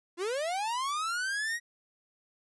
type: linear sweep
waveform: 45% pulse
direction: up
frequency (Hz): 329.6 to 1917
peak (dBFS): -30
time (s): 0.17-1.6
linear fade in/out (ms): 50
effects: resampled to 24000 Hz